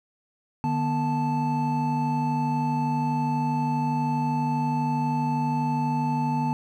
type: tone cluster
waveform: triangle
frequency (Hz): 150.4 / 242.8 / 878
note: D3 / B3 / A5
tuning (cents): +42 / -29 / -4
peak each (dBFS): -25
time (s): 0.64-6.53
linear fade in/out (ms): 0
effects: none